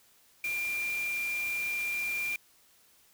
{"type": "tone in noise", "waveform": "sine", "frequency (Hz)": 2386, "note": "D7", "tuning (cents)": 27, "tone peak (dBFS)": -30, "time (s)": [0.44, 2.36], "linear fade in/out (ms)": 2, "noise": "white", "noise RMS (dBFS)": -43, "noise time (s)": [0.44, 2.36], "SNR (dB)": 10, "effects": ["white hiss -63 dBFS RMS until 3.13 s"]}